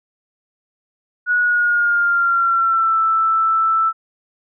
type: tone with pitch glide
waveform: sine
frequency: 1460 to 1323.4 Hz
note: F#6 to E6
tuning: -24 to +6 cents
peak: -13 dBFS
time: 1.26-3.93 s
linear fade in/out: 50 ms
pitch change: -170 cents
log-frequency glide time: 1.4-2.99 s
effects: none